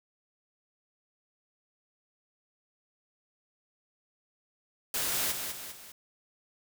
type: noise with echo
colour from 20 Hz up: white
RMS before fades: -31 dBFS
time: 4.94-5.32 s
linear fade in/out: 2 ms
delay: 200 ms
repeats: 3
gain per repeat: -6 dB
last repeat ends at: 5.92 s
effects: none